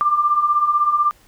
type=beating tone pair; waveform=sine; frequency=1174.7 / 1190.7 Hz; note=D6 / D6; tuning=0 / +23 cents; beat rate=16 Hz; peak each=-21 / -15 dBFS; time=0.01-1.11 s; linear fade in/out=0 ms; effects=pink hiss -53 dBFS RMS until 1.27 s